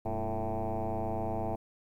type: tone with frequency modulation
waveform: sine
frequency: 338.3 Hz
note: E4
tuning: 45 cents sharp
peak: -29 dBFS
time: 0.05-1.56 s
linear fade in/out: 10 ms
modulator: 108 Hz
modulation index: 4.6
effects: tanh soft clip ceiling -26 dBFS + 11-bit